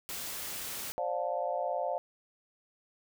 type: noise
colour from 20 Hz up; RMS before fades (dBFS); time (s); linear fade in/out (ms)
white; -39; 0.09-0.92; 0
type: chord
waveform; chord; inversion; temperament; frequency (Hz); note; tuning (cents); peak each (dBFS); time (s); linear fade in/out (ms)
sine; D minor seventh; third; just; 528.6 / 587.3 / 704.8 / 881; C5 / D5 / F5 / A5; +18 / 0 / +16 / +2; -36 / -35 / -34 / -39; 0.98-1.98; 0
effects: none